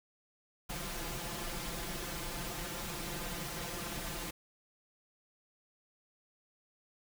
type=noise with comb filter; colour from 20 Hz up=pink; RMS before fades=-40 dBFS; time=0.69-4.31 s; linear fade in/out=10 ms; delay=5.8 ms; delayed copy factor=+1; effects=none